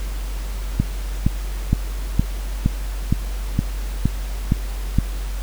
click train, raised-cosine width 5 ms, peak -3 dBFS, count 10, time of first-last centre 0.8-4.986 s, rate 2.15 Hz, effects added 47 Hz sine -23 dBFS peak until 5.42 s + pink hiss -38 dBFS RMS until 5.42 s

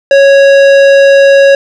sine tone with tanh clipping, 553 Hz, C#5, 4 cents flat, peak -3 dBFS, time 0.11-1.55 s, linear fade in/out 2 ms, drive 15 dB, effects none

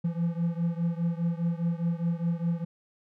triangle beating tone pair, 167.6 / 172.5 Hz, E3 / F3, +29 / -21 cents, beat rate 4.9 Hz, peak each -26 / -28 dBFS, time 0.04-2.65 s, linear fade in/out 10 ms, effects none

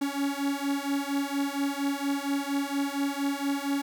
45% pulse beating tone pair, 277.9 / 282.2 Hz, C#4 / C#4, +4 / +31 cents, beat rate 4.3 Hz, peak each -30 dBFS, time 0.01-3.82 s, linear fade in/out 10 ms, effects 11-bit

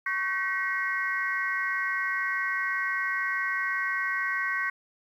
sine tone cluster, 1111 / 1537 / 1909 / 2154 Hz, C#6 / G6 / A#6 / C7, +4 / -35 / +41 / +50 cents, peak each -33 / -31 / -29 / -34 dBFS, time 0.06-4.7 s, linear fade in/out 5 ms, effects tanh soft clip ceiling -16 dBFS + 10-bit

